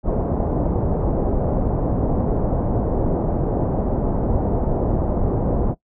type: low-pass noise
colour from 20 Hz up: pink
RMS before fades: -20 dBFS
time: 0.03-5.75 s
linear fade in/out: 50 ms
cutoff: 740 Hz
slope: 24 dB/octave
effects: noise-tail reverb RT60 0.1 s tail -20 dB re dry